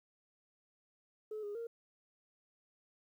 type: tone with pitch steps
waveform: sine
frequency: 429.8 / 411.3 / 463.6 Hz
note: A4 / G#4 / A#4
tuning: -41 / -17 / -10 cents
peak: -38 dBFS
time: 1.31-1.67 s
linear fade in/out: 5 ms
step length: 120 ms
effects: tanh soft clip ceiling -36 dBFS + 12-bit